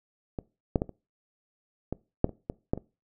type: clicks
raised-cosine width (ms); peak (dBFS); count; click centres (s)
2; -19 / -9 / -14 / -28 / -17 / -6 / -27 / -17 / -11 / -24; 10; 0.388 / 0.758 / 0.819 / 0.893 / 1.926 / 2.244 / 2.293 / 2.499 / 2.735 / 2.776
effects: noise-tail reverb RT60 0.3 s tail -22 dB re dry